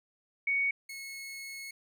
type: tone pair in turn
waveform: sine / sawtooth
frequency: 2231 / 2185 Hz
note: C#7 / C#7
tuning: +11 / -26 cents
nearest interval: unison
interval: 37 cents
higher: first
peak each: -26 / -37 dBFS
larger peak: first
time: 0.47-0.71 / 0.89-1.71 s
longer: second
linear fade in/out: 5 ms
effects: none